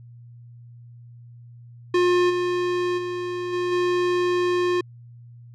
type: tone with level steps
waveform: square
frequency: 356.3 Hz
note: F4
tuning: 35 cents sharp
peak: -17 / -22 / -27 / -23 / -20 dBFS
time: 1.94-4.81 s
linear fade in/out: 5 ms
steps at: 2.29 / 2.97 / 3.52 / 3.71 s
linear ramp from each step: 20 ms
effects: added 119 Hz sine -42 dBFS peak until 5.54 s + low-pass 4000 Hz 12 dB/octave